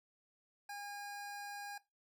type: tone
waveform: 25% pulse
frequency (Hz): 814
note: G#5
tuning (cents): -35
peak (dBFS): -40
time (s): 0.69-1.78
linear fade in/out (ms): 5
effects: noise-tail reverb RT60 0.2 s tail -17 dB re dry